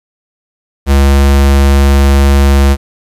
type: tone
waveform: square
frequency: 69.3 Hz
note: C#2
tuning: in tune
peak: -5 dBFS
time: 0.86-2.77 s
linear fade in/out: 50 ms
effects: resampled to 32000 Hz + 7-bit